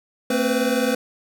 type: tone cluster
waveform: square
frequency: 226.3 / 263.1 / 492.3 / 511 Hz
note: A3 / C4 / B4 / C5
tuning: +49 / +10 / -6 / -41 cents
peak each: -25 dBFS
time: 0.3-0.95 s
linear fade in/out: 5 ms
effects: none